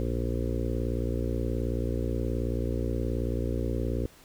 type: harmonic tone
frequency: 58.7 Hz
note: A#1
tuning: 13 cents sharp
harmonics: 1 / 2 / 4 / 5 / 6 / 7 / 8 / 9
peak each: -30 / -33 / -36 / -37 / -38 / -38 / -39 / -40 dBFS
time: 0-4.06 s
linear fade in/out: 0 ms
effects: pink hiss -55 dBFS RMS until 4.24 s